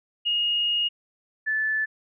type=tone pair in turn; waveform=sine; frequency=2862 / 1744.3 Hz; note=F7 / A6; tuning=+42 / -16 cents; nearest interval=major sixth; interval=858 cents; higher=first; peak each=-21 / -22 dBFS; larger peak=first; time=0.25-0.89 / 1.46-1.86 s; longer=first; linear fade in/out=20 ms; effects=none